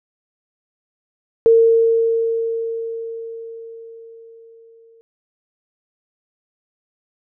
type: tone with exponential decay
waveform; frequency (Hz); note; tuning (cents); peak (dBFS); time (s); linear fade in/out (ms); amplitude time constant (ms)
sine; 456.3; A#4; -37; -7; 1.46-5.01; 0; 770
effects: none